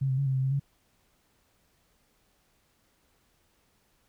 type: tone with pitch steps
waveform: sine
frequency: 135.2 / 131.2 / 139.1 / 133.1 / 131.5 / 133.5 / 139.4 Hz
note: C#3 / C3 / C#3 / C3 / C3 / C3 / C#3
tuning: -43 / +5 / +6 / +30 / +9 / +35 / +10 cents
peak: -24 dBFS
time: 0.01-0.598 s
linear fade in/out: 10 ms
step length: 84 ms
effects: pink hiss -69 dBFS RMS until 4.08 s